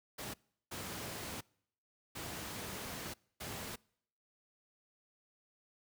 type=noise bursts at uneven times; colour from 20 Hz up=pink; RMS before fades=-43 dBFS; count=4; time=0.18-0.34 / 0.71-1.41 / 2.15-3.14 / 3.4-3.76 s; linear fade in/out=10 ms; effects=noise-tail reverb RT60 0.7 s tail -26 dB re dry + high-pass 80 Hz 12 dB/octave